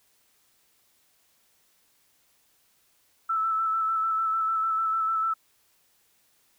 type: tone with vibrato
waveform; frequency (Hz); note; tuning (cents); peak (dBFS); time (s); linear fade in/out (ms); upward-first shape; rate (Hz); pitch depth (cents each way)
sine; 1318.5; E6; 0; -23; 3.29-5.34; 10; square; 6.7; 17
effects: white hiss -66 dBFS RMS until 6.58 s